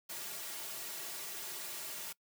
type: noise with comb filter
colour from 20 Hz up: white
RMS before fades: -43 dBFS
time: 0.09-2.13 s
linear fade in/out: 10 ms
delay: 3.9 ms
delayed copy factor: -1
effects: noise-tail reverb RT60 0.1 s tail -23 dB re dry + high-pass 200 Hz 12 dB/octave